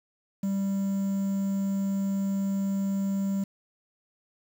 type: tone with quantisation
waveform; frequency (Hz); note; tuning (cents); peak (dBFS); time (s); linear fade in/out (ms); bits
triangle; 196; G3; 0; -23; 0.43-3.44; 5; 8
effects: none